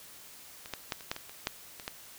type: clicks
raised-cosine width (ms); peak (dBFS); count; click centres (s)
0.2; -26 / -17 / -14 / -29 / -14 / -22 / -29 / -12 / -25 / -17; 10; 0.659 / 0.737 / 0.922 / 1.008 / 1.115 / 1.164 / 1.295 / 1.471 / 1.798 / 1.879
effects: white hiss -51 dBFS RMS until 2.18 s